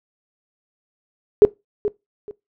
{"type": "tone with echo", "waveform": "sine", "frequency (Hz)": 416.8, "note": "G#4", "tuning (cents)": 6, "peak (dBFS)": -4, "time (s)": [1.42, 1.45], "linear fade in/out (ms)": 0, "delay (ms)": 430, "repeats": 2, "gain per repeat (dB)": -13, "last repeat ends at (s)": 2.31, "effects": ["noise-tail reverb RT60 0.2 s tail -21 dB re dry"]}